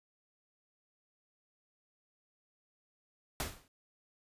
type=noise with exponential decay; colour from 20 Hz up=pink; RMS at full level=-32 dBFS; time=3.4-3.68 s; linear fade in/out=1 ms; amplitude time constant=59 ms; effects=resampled to 32000 Hz